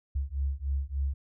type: beating tone pair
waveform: sine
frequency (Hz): 67.3 / 70.7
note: C2 / C#2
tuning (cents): +49 / +35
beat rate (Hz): 3.4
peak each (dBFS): -31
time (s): 0.15-1.14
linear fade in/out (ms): 10
effects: none